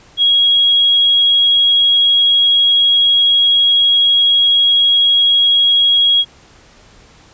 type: tone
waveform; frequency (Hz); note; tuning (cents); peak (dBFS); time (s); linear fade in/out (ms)
sine; 3304; G#7; -10; -8; 0.17-6.25; 50
effects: pink hiss -45 dBFS RMS until 7.33 s + resampled to 16000 Hz